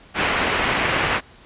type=low-pass noise; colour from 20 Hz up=white; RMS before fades=-21 dBFS; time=0.14-1.21 s; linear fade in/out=50 ms; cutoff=2700 Hz; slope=24 dB/octave; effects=pink hiss -48 dBFS RMS until 1.45 s + resampled to 8000 Hz